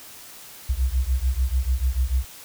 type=beating tone pair; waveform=sine; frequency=61.1 / 67.9 Hz; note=B1 / C#2; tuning=-18 / -35 cents; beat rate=6.8 Hz; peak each=-22 / -23 dBFS; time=0.69-2.25 s; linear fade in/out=10 ms; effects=white hiss -43 dBFS RMS until 2.44 s